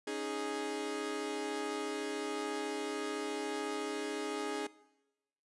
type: chord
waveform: sawtooth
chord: C# suspended second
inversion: none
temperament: equal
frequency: 277.2 / 311.1 / 415.3 Hz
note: C#4 / D#4 / G#4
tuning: 0 / 0 / 0 cents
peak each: -39 / -38 / -34 dBFS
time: 0.07-4.67 s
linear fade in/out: 5 ms
effects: noise-tail reverb RT60 1.0 s tail -20 dB re dry + resampled to 24000 Hz